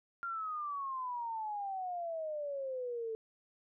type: exponential sweep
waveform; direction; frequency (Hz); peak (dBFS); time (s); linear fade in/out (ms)
sine; down; 1396.9 to 439.7; -36; 0.23-3.15; 0
effects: none